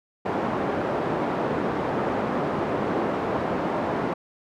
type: band-pass noise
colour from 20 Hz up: pink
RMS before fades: -26 dBFS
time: 0.25-4.14 s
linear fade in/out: 10 ms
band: 230 to 990 Hz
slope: 12 dB/octave
effects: none